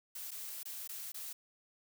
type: noise with dropouts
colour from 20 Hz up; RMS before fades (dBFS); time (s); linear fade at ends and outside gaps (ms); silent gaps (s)
blue; -44; 0.15-1.33; 5; 0.308-0.315 / 0.632-0.654 / 0.876-0.891 / 1.12-1.143
effects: none